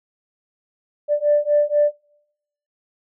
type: beating tone pair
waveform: sine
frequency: 587.3 / 591.4 Hz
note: D5 / D5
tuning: 0 / +12 cents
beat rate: 4.1 Hz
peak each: -17 dBFS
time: 1.08-1.92 s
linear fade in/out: 50 ms
effects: noise-tail reverb RT60 0.8 s tail -25 dB re dry + tanh soft clip ceiling -7 dBFS